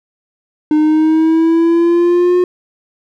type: exponential sweep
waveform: triangle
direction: up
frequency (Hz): 303.6 to 361.1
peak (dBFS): -6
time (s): 0.71-2.44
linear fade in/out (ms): 2
effects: none